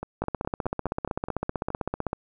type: two click trains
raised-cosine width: 1 ms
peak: -13 / -18 dBFS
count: 31 / 9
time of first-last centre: 0.22-2.131 / 0.03-1.704 s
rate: 15.7 / 4.78 Hz
effects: none